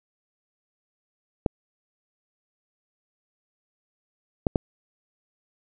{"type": "clicks", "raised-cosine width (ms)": 2, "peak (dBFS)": -7, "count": 3, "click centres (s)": [1.462, 4.468, 4.558], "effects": []}